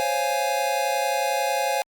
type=chord; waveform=square; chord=Db major seventh; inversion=third; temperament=equal; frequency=523.3 / 554.4 / 698.5 / 830.6 Hz; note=C5 / Db5 / F5 / Ab5; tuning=0 / 0 / 0 / 0 cents; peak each=-30 / -29 / -29 / -26 dBFS; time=0-1.82 s; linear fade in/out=0 ms; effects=Opus 48 kbps